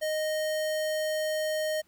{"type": "tone", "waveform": "square", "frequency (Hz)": 620, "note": "D#5", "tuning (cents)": -6, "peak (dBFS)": -28, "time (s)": [0.01, 1.82], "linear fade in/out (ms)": 20, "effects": ["pink hiss -67 dBFS RMS until 1.87 s"]}